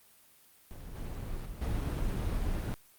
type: noise with level steps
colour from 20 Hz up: brown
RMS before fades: -44 / -38 / -42 / -32 dBFS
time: 0.71-2.74 s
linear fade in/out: 0 ms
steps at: 0.95 / 1.45 / 1.61 s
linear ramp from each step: 10 ms
effects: white hiss -61 dBFS RMS until 2.98 s + Opus 32 kbps